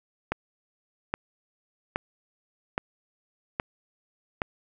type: click train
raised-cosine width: 0.5 ms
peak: -11 dBFS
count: 6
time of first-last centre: 0.32-4.418 s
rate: 1.22 Hz
effects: none